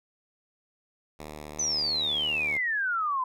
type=tone with vibrato; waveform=5% pulse; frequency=75.6 Hz; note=D#2; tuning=49 cents flat; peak=-28 dBFS; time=1.19-2.58 s; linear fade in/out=5 ms; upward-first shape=square; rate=2.8 Hz; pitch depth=10 cents each way
type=exponential sweep; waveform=sine; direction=down; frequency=6200 to 999 Hz; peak=-25 dBFS; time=1.59-3.24 s; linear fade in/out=5 ms
effects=none